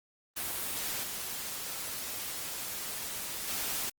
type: noise with level steps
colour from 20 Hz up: white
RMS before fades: -35 / -38 / -34 dBFS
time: 0.36-3.9 s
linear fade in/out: 10 ms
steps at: 1.03 / 3.48 s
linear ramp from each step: 5 ms
effects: Opus 24 kbps